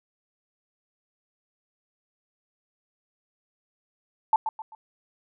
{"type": "tone with echo", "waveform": "sine", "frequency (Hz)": 880, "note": "A5", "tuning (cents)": 0, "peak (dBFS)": -15, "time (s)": [4.33, 4.36], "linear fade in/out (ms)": 2, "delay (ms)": 130, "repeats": 3, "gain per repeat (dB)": -9, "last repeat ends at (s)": 4.75, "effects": []}